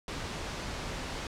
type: noise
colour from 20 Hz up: pink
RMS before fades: -37 dBFS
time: 0.08-1.27 s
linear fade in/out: 2 ms
effects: low-pass 6000 Hz 12 dB/octave